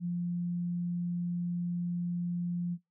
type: tone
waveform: sine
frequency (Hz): 174.61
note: F3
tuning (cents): 0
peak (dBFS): -30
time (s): 0-2.78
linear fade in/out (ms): 50
effects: noise-tail reverb RT60 0.2 s tail -22 dB re dry